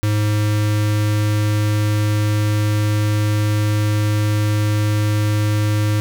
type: tone with notch filter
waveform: square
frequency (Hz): 105.4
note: G#2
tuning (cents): +26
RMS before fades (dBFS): -17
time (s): 0.03-6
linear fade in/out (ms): 0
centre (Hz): 770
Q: 1.9
effects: none